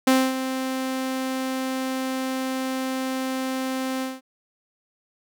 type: tone with ADSR envelope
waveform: sawtooth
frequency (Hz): 261.6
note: C4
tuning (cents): 0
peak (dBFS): -10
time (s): 0.07-4.21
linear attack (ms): 6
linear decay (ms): 250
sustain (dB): -11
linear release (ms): 190
effects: none